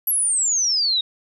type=exponential sweep; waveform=sine; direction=down; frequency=11830 to 3729 Hz; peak=-17 dBFS; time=0.07-1.01 s; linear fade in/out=5 ms; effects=none